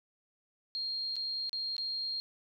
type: tone with dropouts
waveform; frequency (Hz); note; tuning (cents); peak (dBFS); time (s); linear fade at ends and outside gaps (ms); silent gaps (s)
sine; 4223; C8; +15; -33; 0.75-2.2; 0; 1.157-1.165 / 1.494-1.53 / 1.766-1.781
effects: 12-bit